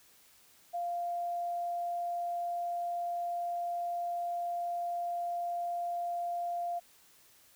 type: tone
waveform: sine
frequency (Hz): 696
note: F5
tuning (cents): -6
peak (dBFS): -32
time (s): 0.73-6.8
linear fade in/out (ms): 20
effects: white hiss -62 dBFS RMS until 7.55 s